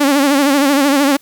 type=tone with vibrato; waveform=sawtooth; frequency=280.6 Hz; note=C#4; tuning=21 cents sharp; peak=-6 dBFS; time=0-1.17 s; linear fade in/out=10 ms; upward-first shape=sine; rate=13 Hz; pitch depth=81 cents each way; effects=white hiss -50 dBFS RMS until 1.21 s